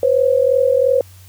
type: tone pair together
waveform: sine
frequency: 498.1 / 541 Hz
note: B4 / C#5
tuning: +15 / -42 cents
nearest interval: minor second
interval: 143 cents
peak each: -14 dBFS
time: 0.03-1.01 s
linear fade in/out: 2 ms
effects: added 93 Hz sine -40 dBFS peak until 1.28 s + white hiss -48 dBFS RMS until 1.28 s